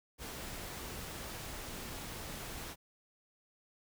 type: noise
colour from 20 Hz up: pink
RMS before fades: -44 dBFS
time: 0.18-2.76 s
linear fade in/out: 50 ms
effects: none